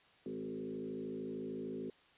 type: tone with frequency modulation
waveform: sine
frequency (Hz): 315.2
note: D#4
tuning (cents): +23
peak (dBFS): -39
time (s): 0.26-1.9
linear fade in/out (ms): 2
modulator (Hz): 53.2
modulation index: 2.3
effects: white hiss -65 dBFS RMS until 2.17 s + resampled to 8000 Hz